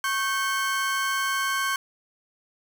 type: tone pair together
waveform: 35% pulse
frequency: 1098 / 1554.6 Hz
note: C#6 / G6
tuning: -17 / -15 cents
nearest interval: tritone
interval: 602 cents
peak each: -25 dBFS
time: 0.04-1.76 s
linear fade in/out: 2 ms
effects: none